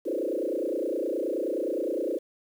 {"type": "tone with frequency modulation", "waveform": "sine", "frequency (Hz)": 430.5, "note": "A4", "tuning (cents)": -38, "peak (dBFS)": -26, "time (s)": [0.05, 2.19], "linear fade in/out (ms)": 20, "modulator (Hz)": 29.6, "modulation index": 4.2, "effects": ["9-bit"]}